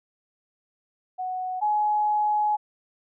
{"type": "tone pair in turn", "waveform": "sine", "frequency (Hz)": [740, 842.3], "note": ["F#5", "G#5"], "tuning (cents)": [0, 24], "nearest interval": "major second", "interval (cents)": 224, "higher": "second", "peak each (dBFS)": [-27, -20], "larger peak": "second", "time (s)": [[1.18, 1.61], [1.61, 2.57]], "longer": "second", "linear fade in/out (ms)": 20, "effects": []}